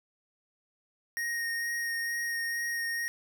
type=tone with vibrato; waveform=square; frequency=1864 Hz; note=A#6; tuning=1 cent flat; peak=-31 dBFS; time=1.17-3.08 s; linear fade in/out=0 ms; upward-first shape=sine; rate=2.2 Hz; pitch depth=11 cents each way; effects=none